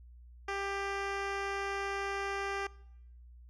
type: tone with low-pass filter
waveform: 10% pulse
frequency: 395.8 Hz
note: G4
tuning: 17 cents sharp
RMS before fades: -36 dBFS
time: 0.48-2.67 s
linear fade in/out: 5 ms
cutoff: 4800 Hz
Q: 0.58
effects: noise-tail reverb RT60 0.8 s tail -23 dB re dry + added 60 Hz sine -51 dBFS peak until 3.49 s